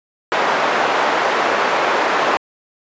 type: band-pass noise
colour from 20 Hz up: white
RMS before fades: -17 dBFS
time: 0.32-2.37 s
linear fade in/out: 0 ms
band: 430 to 1200 Hz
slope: 12 dB/octave
effects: resampled to 16000 Hz